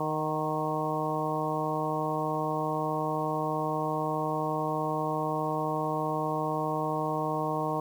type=harmonic tone with a mistuned harmonic; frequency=155.2 Hz; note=D#3; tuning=4 cents flat; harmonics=1 / 2 / 3 / 4 / 5 / 6 / 7; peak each=-35 / -35 / -35 / -35 / -35 / -35 / -35 dBFS; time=0-7.8 s; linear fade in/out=2 ms; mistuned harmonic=5; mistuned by=-27 cents; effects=9-bit